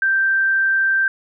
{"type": "tone", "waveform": "sine", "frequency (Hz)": 1568, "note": "G6", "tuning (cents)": 0, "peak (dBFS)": -14, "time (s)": [0.02, 1.08], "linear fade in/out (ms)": 2, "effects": []}